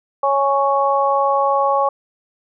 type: harmonic tone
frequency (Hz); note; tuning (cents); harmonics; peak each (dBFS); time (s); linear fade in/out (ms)
277.2; C#4; 0; 2 / 3 / 4; -18 / -18 / -18; 0.23-1.89; 5
effects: none